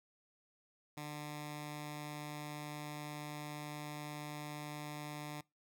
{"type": "tone with notch filter", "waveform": "10% pulse", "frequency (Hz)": 149, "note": "D3", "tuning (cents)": 25, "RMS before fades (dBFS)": -45, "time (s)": [0.97, 5.41], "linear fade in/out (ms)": 5, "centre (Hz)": 490, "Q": 1.6, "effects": ["noise-tail reverb RT60 0.2 s tail -22 dB re dry"]}